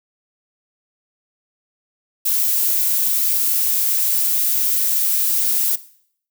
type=noise; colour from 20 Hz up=violet; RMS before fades=-18 dBFS; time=2.25-5.76 s; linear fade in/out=10 ms; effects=noise-tail reverb RT60 0.6 s tail -17 dB re dry